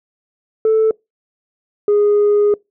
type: tone pair in turn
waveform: sine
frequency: 440 / 413.4 Hz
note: A4 / G#4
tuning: 0 / -8 cents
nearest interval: minor second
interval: 108 cents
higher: first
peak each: -8 / -8 dBFS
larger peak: neither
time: 0.65-0.91 / 1.88-2.54 s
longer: second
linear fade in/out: 2 ms
effects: noise-tail reverb RT60 0.2 s tail -25 dB re dry + tanh soft clip ceiling -8 dBFS